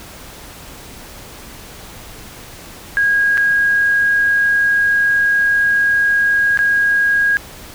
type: tone with dropouts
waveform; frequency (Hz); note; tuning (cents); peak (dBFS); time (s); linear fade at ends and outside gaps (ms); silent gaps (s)
sine; 1638; G#6; -24; -11; 2.97-7.37; 0; 3.373-3.378 / 6.574-6.59
effects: pink hiss -36 dBFS RMS until 7.74 s